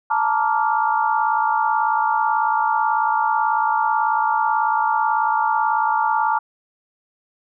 sine chord, Bb major seventh, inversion third, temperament just, 874.1 / 932.3 / 1165.4 / 1398.5 Hz, A5 / Bb5 / D6 / F6, -12 / 0 / -14 / +2 cents, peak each -19 / -22 / -24 / -25 dBFS, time 0.1-6.39 s, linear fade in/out 10 ms, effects none

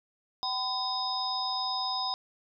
sine tone cluster, 765 / 1007 / 3704 / 5050 Hz, G5 / B5 / A#7 / D#8, -42 / +33 / -12 / +25 cents, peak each -35 / -34 / -36 / -33 dBFS, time 0.43-2.14 s, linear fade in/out 0 ms, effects none

